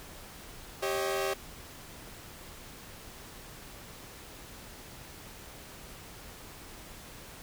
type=tone cluster; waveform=sawtooth; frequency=391.1 / 548 / 631 Hz; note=G4 / C#5 / D#5; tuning=-4 / -20 / +24 cents; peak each=-28 / -31 / -32 dBFS; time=0.82-1.34 s; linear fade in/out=10 ms; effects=pink hiss -48 dBFS RMS until 7.42 s